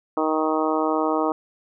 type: harmonic tone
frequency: 156.7 Hz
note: D#3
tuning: 13 cents sharp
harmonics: 2 / 3 / 4 / 5 / 6 / 7 / 8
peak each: -24 / -26 / -27 / -28 / -29 / -29 / -30 dBFS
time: 0.17-1.32 s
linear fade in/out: 2 ms
effects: none